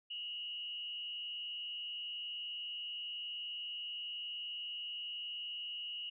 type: tone with frequency modulation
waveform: sine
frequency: 2885 Hz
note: F#7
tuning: 44 cents flat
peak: -40 dBFS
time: 0.1-6.1 s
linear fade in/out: 10 ms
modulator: 151 Hz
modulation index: 0.51
effects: none